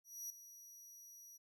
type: tone with ADSR envelope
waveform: sawtooth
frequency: 5800 Hz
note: F#8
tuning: 35 cents flat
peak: -40 dBFS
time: 0.04-1.38 s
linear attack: 260 ms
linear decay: 3 ms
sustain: -13 dB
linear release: 19 ms
effects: none